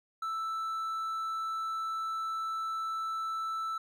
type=tone with hard clipping; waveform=triangle; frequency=1321 Hz; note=E6; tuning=3 cents sharp; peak=-33 dBFS; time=0.22-3.78 s; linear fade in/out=5 ms; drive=6 dB; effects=none